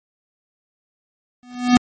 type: tone with exponential growth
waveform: square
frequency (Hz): 246.9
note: B3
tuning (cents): 0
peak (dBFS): -7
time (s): 1.43-1.77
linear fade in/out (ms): 0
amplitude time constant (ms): 73
effects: MP3 32 kbps